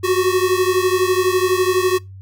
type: beating tone pair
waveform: square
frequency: 365.1 / 377.1 Hz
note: F#4 / F#4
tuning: -23 / +33 cents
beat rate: 12 Hz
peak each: -17 / -19 dBFS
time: 0.03-1.99 s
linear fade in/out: 20 ms
effects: noise-tail reverb RT60 0.2 s tail -23 dB re dry + added 96 Hz sine -34 dBFS peak until 2.21 s